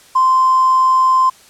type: tone with hard clipping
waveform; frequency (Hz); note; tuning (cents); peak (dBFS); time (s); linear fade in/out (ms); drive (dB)
triangle; 1039; C6; -12; -9; 0.15-1.3; 10; 3
effects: white hiss -45 dBFS RMS until 1.49 s + low-pass 10000 Hz 12 dB/octave